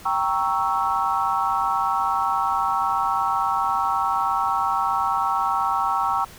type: chord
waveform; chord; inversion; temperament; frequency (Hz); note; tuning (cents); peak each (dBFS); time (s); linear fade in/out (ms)
sine; G diminished seventh; none; equal; 784 / 932.3 / 1108.7 / 1318.5; G5 / Bb5 / Db6 / Fb6; 0 / 0 / 0 / 0; -25; 0.05-6.25; 10
effects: pink hiss -44 dBFS RMS until 6.38 s